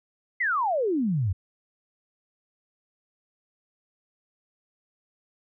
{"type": "exponential sweep", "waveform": "sine", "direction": "down", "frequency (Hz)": [2101, 85.8], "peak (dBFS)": -22, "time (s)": [0.4, 1.33], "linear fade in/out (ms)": 10, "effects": []}